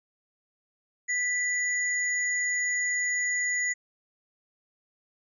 sine tone pair together, 1974 / 6834 Hz, B6 / G#8, -1 / +49 cents, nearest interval octave + major sixth, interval 2150 cents, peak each -26 / -31 dBFS, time 1.08-3.74 s, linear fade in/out 20 ms, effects none

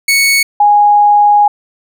sawtooth / sine tone pair in turn, 2217 / 826.6 Hz, C#7 / G#5, 0 / -8 cents, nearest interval octave + perfect fourth, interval 1708 cents, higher first, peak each -4 dBFS, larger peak neither, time 0.08-0.43 / 0.6-1.48 s, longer second, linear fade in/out 5 ms, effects none

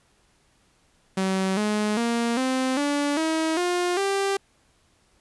sawtooth tone with pitch steps, 190.2 / 211 / 234.2 / 259.8 / 288.3 / 319.9 / 354.9 / 393.8 Hz, F#3 / G#3 / A#3 / C4 / D4 / D#4 / F4 / G4, +48 / +28 / +8 / -12 / -32 / +48 / +28 / +8 cents, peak -18 dBFS, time 1.17-4.37 s, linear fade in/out 5 ms, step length 400 ms, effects pink hiss -63 dBFS RMS until 5.2 s + resampled to 24000 Hz

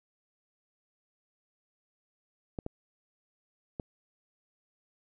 clicks, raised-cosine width 2 ms, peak -22 dBFS, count 3, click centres 2.588 / 2.664 / 3.798 s, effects none

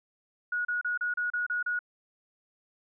sine tone bursts, 1454 Hz, F#6, 31 cents flat, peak -27 dBFS, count 8, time 0.52-1.791 s, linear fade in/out 5 ms, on 130 ms, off 33 ms, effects none

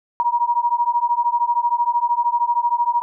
sine beating tone pair, 947 / 960 Hz, A#5 / B5, +27 / -49 cents, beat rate 13 Hz, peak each -19 / -19 dBFS, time 0.2-3.02 s, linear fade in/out 0 ms, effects none

